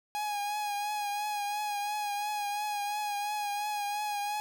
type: tone with vibrato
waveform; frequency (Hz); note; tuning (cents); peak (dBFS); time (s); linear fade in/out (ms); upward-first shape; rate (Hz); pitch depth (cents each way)
45% pulse; 828; G#5; -5; -31; 0.15-4.4; 0; triangle; 2.9; 37
effects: none